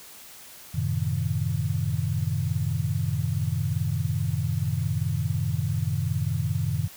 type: chord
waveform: sine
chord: F# diminished seventh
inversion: none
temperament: equal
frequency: 92.5 / 110 / 130.81 / 155.56 Hz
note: F#2 / A2 / C3 / Eb3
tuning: 0 / 0 / 0 / 0 cents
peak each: -29 dBFS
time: 0.74-6.88 s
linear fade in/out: 10 ms
effects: white hiss -46 dBFS RMS until 6.96 s